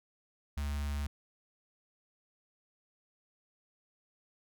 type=tone with notch filter; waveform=square; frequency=72 Hz; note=D2; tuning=34 cents flat; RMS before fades=-35 dBFS; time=0.57-1.07 s; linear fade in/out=5 ms; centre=420 Hz; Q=0.55; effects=none

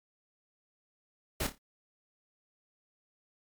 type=noise with echo; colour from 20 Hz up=pink; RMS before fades=-32 dBFS; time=1.4-1.47 s; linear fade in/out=5 ms; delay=28 ms; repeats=4; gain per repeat=-9 dB; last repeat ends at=1.582 s; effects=MP3 96 kbps

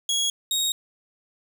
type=tone pair in turn; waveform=25% pulse; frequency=3322 / 3757 Hz; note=G#7 / A#7; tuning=0 / +13 cents; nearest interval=major second; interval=213 cents; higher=second; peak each=-18 dBFS; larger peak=neither; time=0.09-0.3 / 0.51-0.72 s; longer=neither; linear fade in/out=2 ms; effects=none

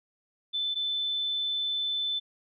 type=tone pair in turn; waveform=sine; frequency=3520 / 3520 Hz; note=A7 / A7; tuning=0 / 0 cents; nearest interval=unison; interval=0 cents; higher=neither; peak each=-27 dBFS; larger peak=neither; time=0.53-0.75 / 0.75-2.2 s; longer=second; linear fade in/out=20 ms; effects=none

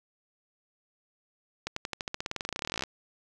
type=accelerating click train; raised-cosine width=0.2 ms; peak=-15 dBFS; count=29; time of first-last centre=1.67-2.837 s; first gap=94 ms; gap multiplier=0.93; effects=none

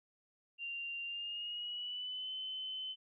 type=tone with pitch glide; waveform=sine; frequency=2779 to 3048 Hz; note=F7 to G7; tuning=-9 to -49 cents; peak=-39 dBFS; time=0.58-2.96 s; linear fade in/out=50 ms; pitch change=+160 cents; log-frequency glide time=1.05-2.31 s; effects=none

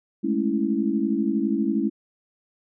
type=chord; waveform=sine; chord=A major seventh; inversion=third; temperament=equal; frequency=207.7 / 220 / 277.2 / 329.6 Hz; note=G#3 / A3 / C#4 / E4; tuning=0 / 0 / 0 / 0 cents; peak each=-26 dBFS; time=0.23-1.9 s; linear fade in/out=20 ms; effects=none

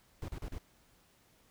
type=noise bursts; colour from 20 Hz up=brown; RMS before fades=-40 dBFS; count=4; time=0.22-0.584 s; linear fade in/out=2 ms; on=64 ms; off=36 ms; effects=pink hiss -67 dBFS RMS until 1.5 s

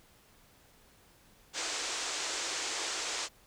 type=band-pass noise; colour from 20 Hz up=white; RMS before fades=-36 dBFS; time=1.53-3.29 s; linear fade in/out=50 ms; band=300 to 7800 Hz; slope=48 dB/octave; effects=pink hiss -62 dBFS RMS until 3.46 s

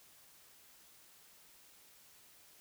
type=silence; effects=white hiss -62 dBFS RMS until 2.6 s

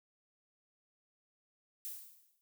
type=noise with exponential decay; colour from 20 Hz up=violet; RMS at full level=-40 dBFS; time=1.85-2.41 s; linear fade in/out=0 ms; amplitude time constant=120 ms; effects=none

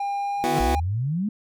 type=tone with pitch glide; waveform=triangle; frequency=803 to 809.1 Hz; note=G5 to G#5; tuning=+41 to -45 cents; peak=-22 dBFS; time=0-0.8 s; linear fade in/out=5 ms; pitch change=+14 cents; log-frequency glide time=0.17-0.46 s
type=tone with exponential growth; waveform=square; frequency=150 Hz; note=D3; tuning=37 cents sharp; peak=-22 dBFS; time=0.37-0.59 s; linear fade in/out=5 ms; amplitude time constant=46 ms
type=chord; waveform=25% pulse; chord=B suspended fourth; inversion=none; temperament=equal; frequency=246.9 / 329.6 / 370 Hz; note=B3 / E4 / F#4; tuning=0 / 0 / 0 cents; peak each=-24 dBFS; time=0.44-0.75 s; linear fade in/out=0 ms
type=exponential sweep; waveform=sine; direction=up; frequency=52.9 to 221.6 Hz; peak=-22 dBFS; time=0.6-1.29 s; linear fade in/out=5 ms
effects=none

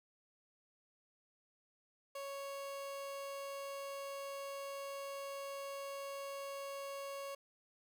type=tone; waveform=30% pulse; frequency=554.4 Hz; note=C#5; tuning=in tune; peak=-40 dBFS; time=2.15-7.35 s; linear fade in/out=5 ms; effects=none

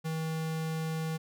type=tone; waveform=square; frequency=160 Hz; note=D#3; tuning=49 cents sharp; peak=-32 dBFS; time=0.04-1.18 s; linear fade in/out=20 ms; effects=none

